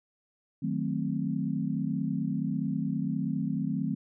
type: chord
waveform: sine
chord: D# diminished seventh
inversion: none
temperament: equal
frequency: 155.56 / 185 / 220 / 261.6 Hz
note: D#3 / F#3 / A3 / C4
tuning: 0 / 0 / 0 / 0 cents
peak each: -33 dBFS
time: 0.62-3.95 s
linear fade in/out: 10 ms
effects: none